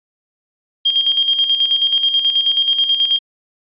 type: tone with tremolo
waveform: sine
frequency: 3216 Hz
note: G7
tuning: 44 cents sharp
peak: -10 dBFS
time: 0.85-3.19 s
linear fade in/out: 10 ms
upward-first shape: square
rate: 9.3 Hz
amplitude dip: 55%
effects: resampled to 8000 Hz